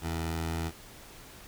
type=tone with notch filter; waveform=15% pulse; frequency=82 Hz; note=E2; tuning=9 cents flat; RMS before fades=-33 dBFS; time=0.01-0.72 s; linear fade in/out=50 ms; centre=210 Hz; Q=1.9; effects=pink hiss -50 dBFS RMS until 1.47 s